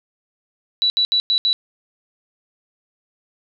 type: tone bursts at uneven times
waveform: sine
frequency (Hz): 3938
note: B7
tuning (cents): -6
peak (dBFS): -14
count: 5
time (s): 0.82-0.9 / 0.97-1.05 / 1.12-1.2 / 1.3-1.38 / 1.45-1.53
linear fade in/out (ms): 0
effects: none